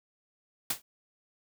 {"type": "noise with exponential decay", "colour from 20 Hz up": "white", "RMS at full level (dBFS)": -25, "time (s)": [0.7, 0.82], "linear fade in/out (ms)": 5, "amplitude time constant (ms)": 25, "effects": []}